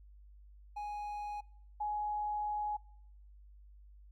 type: tone pair in turn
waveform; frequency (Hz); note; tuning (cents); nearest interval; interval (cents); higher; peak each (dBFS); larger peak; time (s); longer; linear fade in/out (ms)
triangle / sine; 830.6 / 837.8; G#5 / G#5; 0 / +15; unison; 15; second; -36 / -33; second; 0.76-1.41 / 1.8-2.77; second; 10
effects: noise-tail reverb RT60 0.7 s tail -24 dB re dry + added 50 Hz sine -54 dBFS peak until 4.11 s